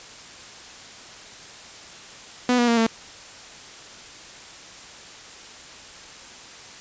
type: tone with pitch steps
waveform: sawtooth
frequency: 247.9 / 240.4 / 233.2 / 226.1 Hz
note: B3 / B3 / A#3 / A3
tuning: +7 / -46 / +1 / +47 cents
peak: -13 dBFS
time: 2.49-2.866 s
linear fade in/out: 2 ms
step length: 94 ms
effects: white hiss -42 dBFS RMS until 6.8 s + resampled to 16000 Hz